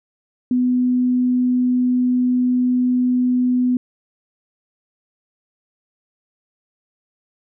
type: tone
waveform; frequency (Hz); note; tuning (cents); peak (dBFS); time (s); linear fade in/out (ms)
sine; 249.7; B3; +19; -14; 0.51-3.77; 2
effects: none